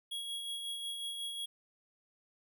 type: tone with tremolo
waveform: square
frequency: 3316 Hz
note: G#7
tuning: 3 cents flat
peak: -37 dBFS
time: 0.11-1.46 s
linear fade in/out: 10 ms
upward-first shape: sine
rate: 5.5 Hz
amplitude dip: 35%
effects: none